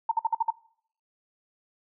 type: tone bursts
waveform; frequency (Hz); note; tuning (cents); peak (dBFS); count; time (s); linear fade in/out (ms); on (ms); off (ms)
sine; 906; A#5; -50; -20; 6; 0.09-0.505; 5; 25; 53
effects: noise-tail reverb RT60 0.6 s tail -22 dB re dry